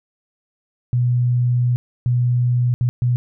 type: tone bursts at uneven times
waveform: sine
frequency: 122.7 Hz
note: B2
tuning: 11 cents flat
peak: -14 dBFS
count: 4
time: 0.93-1.76 / 2.06-2.74 / 2.81-2.89 / 3.02-3.16 s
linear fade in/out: 0 ms
effects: none